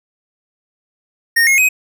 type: tone with pitch steps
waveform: square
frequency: 1846 / 2158 / 2522 Hz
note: A#6 / C#7 / D#7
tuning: -17 / -47 / +23 cents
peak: -10 dBFS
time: 1.36-1.69 s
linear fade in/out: 10 ms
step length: 110 ms
effects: none